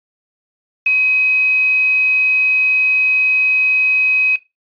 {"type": "tone with quantisation", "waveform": "sine", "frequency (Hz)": 2531, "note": "D#7", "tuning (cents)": 29, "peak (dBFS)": -10, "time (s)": [0.86, 4.36], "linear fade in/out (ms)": 5, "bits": 5, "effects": ["noise-tail reverb RT60 0.2 s tail -17 dB re dry", "resampled to 11025 Hz"]}